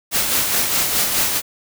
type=noise with tremolo; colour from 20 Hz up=white; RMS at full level=-17 dBFS; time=0.11-1.42 s; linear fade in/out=50 ms; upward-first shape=sine; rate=4.8 Hz; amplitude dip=40%; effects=none